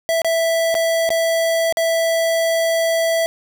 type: tone with dropouts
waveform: square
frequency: 659.3 Hz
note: E5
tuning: in tune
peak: -16 dBFS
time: 0.09-3.26 s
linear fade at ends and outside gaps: 0 ms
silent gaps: 0.218-0.246 / 0.743-0.751 / 1.091-1.104 / 1.725-1.771 s
effects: none